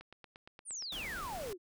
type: click train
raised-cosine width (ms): 0.3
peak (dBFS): -35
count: 8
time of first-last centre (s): 0.01-0.824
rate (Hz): 8.6
type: exponential sweep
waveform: sine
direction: down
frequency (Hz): 9800 to 329.6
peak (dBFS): -39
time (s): 0.65-1.58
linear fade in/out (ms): 50
type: noise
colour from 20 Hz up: pink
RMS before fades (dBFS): -46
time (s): 0.92-1.53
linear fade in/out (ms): 2
effects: none